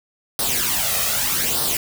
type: noise with flanger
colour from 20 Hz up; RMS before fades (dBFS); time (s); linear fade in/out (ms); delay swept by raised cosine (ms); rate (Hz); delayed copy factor
white; -21; 0.39-1.77; 2; 0.21 to 1.61; 0.82; +0.65
effects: none